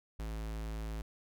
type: tone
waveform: square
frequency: 54.3 Hz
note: A1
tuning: 22 cents flat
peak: -38 dBFS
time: 0.19-1.02 s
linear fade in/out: 5 ms
effects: none